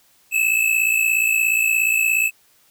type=tone pair together; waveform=square; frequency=2580 / 2637 Hz; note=E7 / E7; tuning=-38 / 0 cents; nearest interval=unison; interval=38 cents; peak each=-20 / -19 dBFS; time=0.31-2.31 s; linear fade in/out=50 ms; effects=white hiss -57 dBFS RMS until 2.7 s